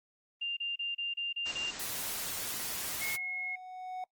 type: tone bursts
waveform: sine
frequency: 2794 Hz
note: F7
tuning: in tune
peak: -32 dBFS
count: 7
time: 0.41-1.71 s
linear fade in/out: 10 ms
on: 160 ms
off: 30 ms
type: noise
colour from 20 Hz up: white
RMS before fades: -37 dBFS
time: 1.45-3.17 s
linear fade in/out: 20 ms
type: tone with exponential growth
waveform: triangle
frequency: 740 Hz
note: F#5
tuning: in tune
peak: -33 dBFS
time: 2.33-4.04 s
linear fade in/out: 2 ms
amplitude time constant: 370 ms
type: tone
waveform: sine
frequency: 2168 Hz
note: C#7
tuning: 39 cents flat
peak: -34 dBFS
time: 3.01-3.56 s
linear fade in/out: 10 ms
effects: noise-tail reverb RT60 0.1 s tail -25 dB re dry + Opus 24 kbps